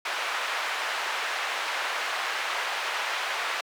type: band-pass noise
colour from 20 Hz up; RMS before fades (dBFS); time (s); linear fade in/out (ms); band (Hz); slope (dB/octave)
white; -30; 0.05-3.61; 5; 680 to 2200; 12
effects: high-pass 400 Hz 12 dB/octave